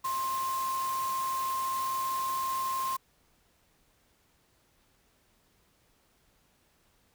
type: tone in noise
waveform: sine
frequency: 1056 Hz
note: C6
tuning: 16 cents sharp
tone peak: -29 dBFS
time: 0.04-2.97 s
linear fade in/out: 10 ms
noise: white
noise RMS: -41 dBFS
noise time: 0.04-2.97 s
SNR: +9 dB
effects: pink hiss -68 dBFS RMS until 7.14 s